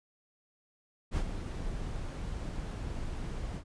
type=noise with ADSR envelope; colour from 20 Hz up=brown; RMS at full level=-28 dBFS; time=1.11-3.64 s; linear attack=54 ms; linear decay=66 ms; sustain=-9 dB; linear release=74 ms; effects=resampled to 22050 Hz